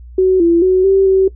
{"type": "tone with pitch steps", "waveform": "sine", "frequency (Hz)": [374.1, 338.6, 372, 387.4, 381.9], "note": ["F#4", "E4", "F#4", "G4", "G4"], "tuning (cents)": [19, 46, 9, -20, -45], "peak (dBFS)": -7, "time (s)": [0.18, 1.28], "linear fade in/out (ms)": 5, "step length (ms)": 220, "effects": ["noise-tail reverb RT60 0.1 s tail -18 dB re dry", "added 60 Hz sine -32 dBFS peak until 1.35 s"]}